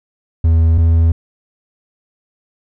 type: tone pair in turn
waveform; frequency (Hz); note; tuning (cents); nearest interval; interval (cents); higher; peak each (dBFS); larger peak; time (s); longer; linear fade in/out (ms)
triangle; 81.7 / 82.36; E2 / E2; -15 / -1; unison; 14; second; -6; neither; 0.44-0.78 / 0.78-1.12; neither; 5
effects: none